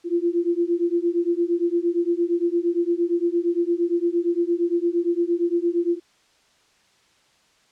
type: beating tone pair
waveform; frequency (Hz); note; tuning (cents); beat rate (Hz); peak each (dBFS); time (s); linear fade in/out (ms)
sine; 340 / 348.7; F4 / F4; -46 / -3; 8.7; -22; 0.04-6; 50
effects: white hiss -60 dBFS RMS until 7.71 s + low-pass 6000 Hz 12 dB/octave